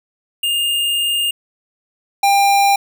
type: tone pair in turn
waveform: square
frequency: 2823 / 797.7 Hz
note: F7 / G5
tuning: +18 / +30 cents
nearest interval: octave + minor seventh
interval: 2188 cents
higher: first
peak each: -16 / -11 dBFS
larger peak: second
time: 0.43-1.31 / 2.23-2.76 s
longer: first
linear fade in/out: 5 ms
effects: none